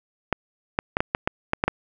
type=clicks; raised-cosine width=0.5 ms; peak=-5 dBFS; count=9; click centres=0.327 / 0.789 / 0.969 / 1.005 / 1.149 / 1.275 / 1.534 / 1.639 / 1.68 s; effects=none